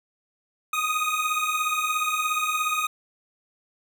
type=beating tone pair; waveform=25% pulse; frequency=1236 / 1253 Hz; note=D#6 / D#6; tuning=-12 / +12 cents; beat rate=17 Hz; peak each=-23 / -22 dBFS; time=0.73-2.87 s; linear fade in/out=5 ms; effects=none